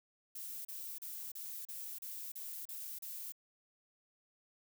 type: noise bursts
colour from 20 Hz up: violet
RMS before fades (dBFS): -45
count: 9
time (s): 0.35-3.322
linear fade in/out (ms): 5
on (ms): 300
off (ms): 34
effects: none